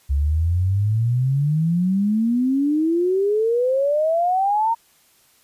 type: exponential sweep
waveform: sine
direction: up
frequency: 67.8 to 932.3 Hz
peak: -16 dBFS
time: 0.09-4.75 s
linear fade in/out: 20 ms
effects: white hiss -57 dBFS RMS until 5.43 s + resampled to 32000 Hz